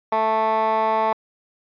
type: tone with band-pass filter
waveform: 15% pulse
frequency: 220 Hz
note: A3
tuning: in tune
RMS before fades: -20 dBFS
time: 0.12-1.13 s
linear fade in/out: 5 ms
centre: 960 Hz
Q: 2.6
effects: resampled to 11025 Hz